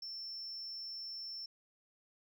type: tone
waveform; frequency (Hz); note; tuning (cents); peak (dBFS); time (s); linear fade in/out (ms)
sine; 5380; E8; +34; -40; 0.02-1.46; 5
effects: tanh soft clip ceiling -40 dBFS